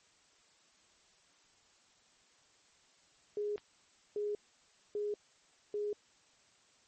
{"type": "tone bursts", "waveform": "sine", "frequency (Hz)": 415.3, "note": "G#4", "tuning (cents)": 0, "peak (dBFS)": -33, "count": 4, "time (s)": [3.37, 5.93], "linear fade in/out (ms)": 2, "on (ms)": 190, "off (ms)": 600}
{"type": "click", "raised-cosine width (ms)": 0.3, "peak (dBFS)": -32, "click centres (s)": 3.58}
{"effects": ["white hiss -67 dBFS RMS until 6.87 s", "MP3 32 kbps"]}